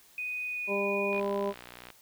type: tone with pitch glide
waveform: sine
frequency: 2489 to 2459 Hz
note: D#7 to D#7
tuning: 0 to -21 cents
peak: -32 dBFS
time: 0.18-1.2 s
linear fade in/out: 2 ms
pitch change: -21 cents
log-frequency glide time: 0.44-0.79 s
type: harmonic tone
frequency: 200 Hz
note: G3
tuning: 35 cents sharp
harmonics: 1 / 2 / 3 / 4 / 5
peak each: -36 / -31 / -33 / -44 / -37 dBFS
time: 0.67-1.54 s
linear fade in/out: 50 ms
type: click train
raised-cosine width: 0.3 ms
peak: -28 dBFS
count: 48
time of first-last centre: 1.13-1.903 s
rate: 60.8 Hz
effects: white hiss -59 dBFS RMS until 2.01 s